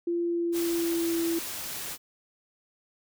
sine tone with pitch glide, 343.5 to 334.1 Hz, F4 to E4, -29 to +23 cents, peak -25 dBFS, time 0.07-1.39 s, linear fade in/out 5 ms, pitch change -48 cents, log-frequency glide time 0.23-1.19 s
white noise, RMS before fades -36 dBFS, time 0.52-1.98 s, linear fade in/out 50 ms
effects none

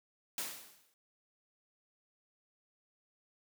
white noise with exponential decay, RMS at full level -36 dBFS, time 0.38-0.94 s, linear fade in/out 1 ms, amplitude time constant 120 ms, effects high-pass 150 Hz 12 dB/octave

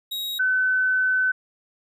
45% pulse / sine tone pair in turn, 3802 / 1514.9 Hz, A#7 / F#6, +33 / +40 cents, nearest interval octave + major third, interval 1593 cents, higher first, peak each -27 / -18 dBFS, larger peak second, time 0.11-0.39 / 0.39-1.32 s, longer second, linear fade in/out 10 ms, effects none

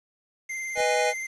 square tone with vibrato, 2086 Hz, C7, 6 cents flat, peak -31 dBFS, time 0.49-1.27 s, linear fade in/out 10 ms, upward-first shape triangle, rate 19 Hz, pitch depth 22 cents each way
square chord, G# minor, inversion first, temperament equal with one note detuned, 493.9 / 622.3 / 819.2 Hz, B4 / D#5 / G#5, 0 / 0 / -24 cents, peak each -27 dBFS, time 0.75-1.14 s, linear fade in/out 50 ms
clicks, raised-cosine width 2 ms, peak -33 dBFS, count 2, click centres 0.776 / 0.803 s
effects resampled to 22050 Hz + 9-bit

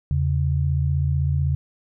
sine tone pair together, 82.41 / 138.3 Hz, E2 / C#3, 0 / -4 cents, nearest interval major sixth, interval 896 cents, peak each -21 dBFS, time 0.11-1.55 s, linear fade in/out 0 ms, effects none

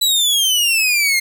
sawtooth exponential sweep, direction down, 3979 to 2100 Hz, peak -10 dBFS, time 0.01-1.2 s, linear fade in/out 10 ms, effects none

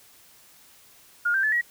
sine tone with pitch steps, 1423 / 1569.8 / 1731.8 / 1910.5 Hz, F6 / G6 / A6 / A#6, +32 / +2 / -28 / +42 cents, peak -20 dBFS, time 1.25-1.614 s, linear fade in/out 10 ms, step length 91 ms, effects white hiss -54 dBFS RMS until 1.7 s

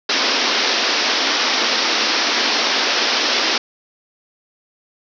white band-pass noise, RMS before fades -18 dBFS, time 0.09-3.58 s, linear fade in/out 5 ms, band 220 to 5700 Hz, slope 96 dB/octave, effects none

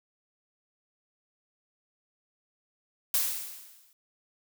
blue noise with exponential decay, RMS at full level -24 dBFS, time 3.14-3.93 s, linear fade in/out 2 ms, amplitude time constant 170 ms, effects none

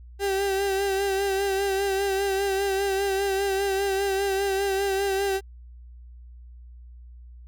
35% pulse tone with vibrato, 392 Hz, G4, in tune, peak -21 dBFS, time 0.19-5.41 s, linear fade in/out 50 ms, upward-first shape sine, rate 5 Hz, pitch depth 38 cents each way, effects added 60 Hz sine -42 dBFS peak until 7.47 s

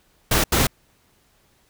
pink noise bursts at uneven times, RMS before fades -18 dBFS, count 2, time 0.31-0.44 / 0.52-0.67 s, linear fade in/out 5 ms, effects pink hiss -61 dBFS RMS until 1.69 s

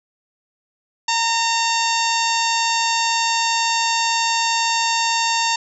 harmonic tone with a mistuned harmonic, 913 Hz, A#5, 36 cents flat, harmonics 1 / 2 / 3 / 4 / 5 / 6 / 7 / 8, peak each -20 / -27 / -25 / -27 / -26 / -28 / -29 / -28 dBFS, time 1.08-5.56 s, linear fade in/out 5 ms, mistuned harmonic 1, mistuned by +17 cents, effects none

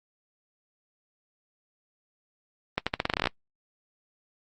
accelerating click train, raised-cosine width 0.3 ms, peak -8 dBFS, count 13, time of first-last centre 2.78-3.272 s, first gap 86 ms, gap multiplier 0.85, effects noise-tail reverb RT60 0.1 s tail -25 dB re dry + Opus 24 kbps

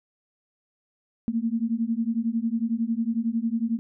sine beating tone pair, 223.6 / 234.6 Hz, A3 / A#3, +28 / +11 cents, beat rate 11 Hz, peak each -26 dBFS, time 1.28-3.79 s, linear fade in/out 0 ms, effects none

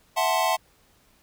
square chord, F# half-diminished seventh, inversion third, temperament equal, 659.3 / 740 / 880 / 1046.5 Hz, E5 / F#5 / A5 / C6, 0 / 0 / 0 / 0 cents, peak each -27 / -27 / -27 / -28 dBFS, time 0.16-0.57 s, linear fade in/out 20 ms, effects pink hiss -61 dBFS RMS until 1.22 s

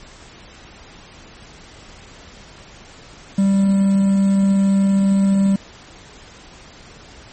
triangle tone with quantisation, 196 Hz, G3, in tune, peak -10 dBFS, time 3.38-5.56 s, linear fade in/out 5 ms, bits 6, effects pink hiss -42 dBFS RMS until 7.32 s + MP3 32 kbps

